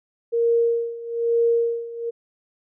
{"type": "tone with tremolo", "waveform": "sine", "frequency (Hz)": 466.2, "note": "A#4", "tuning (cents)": 0, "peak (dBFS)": -15, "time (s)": [0.32, 2.11], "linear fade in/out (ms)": 20, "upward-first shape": "sine", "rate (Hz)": 1.1, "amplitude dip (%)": 85, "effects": []}